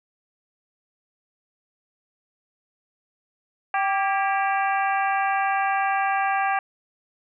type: harmonic tone with a mistuned harmonic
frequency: 390.6 Hz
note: G4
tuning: 6 cents flat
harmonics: 2 / 3 / 4 / 5 / 6 / 7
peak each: -22 / -28 / -28 / -34 / -33 / -36 dBFS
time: 3.74-6.59 s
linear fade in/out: 2 ms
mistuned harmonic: 4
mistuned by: +62 cents
effects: none